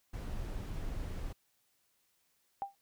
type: noise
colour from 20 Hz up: brown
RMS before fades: -39 dBFS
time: 0.13-1.33 s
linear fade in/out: 10 ms
type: tone with exponential decay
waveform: sine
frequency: 794 Hz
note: G5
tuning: 22 cents sharp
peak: -30 dBFS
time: 2.62-2.75 s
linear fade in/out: 0 ms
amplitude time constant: 27 ms
effects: white hiss -75 dBFS RMS until 2.81 s